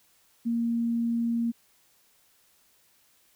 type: tone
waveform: sine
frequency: 233.1 Hz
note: A#3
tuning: in tune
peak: -24 dBFS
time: 0.45-1.52 s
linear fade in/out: 20 ms
effects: white hiss -64 dBFS RMS until 3.35 s